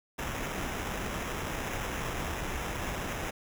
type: noise with sample-and-hold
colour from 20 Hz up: pink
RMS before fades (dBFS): -35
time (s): 0.18-3.31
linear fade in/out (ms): 10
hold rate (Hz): 4410
effects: none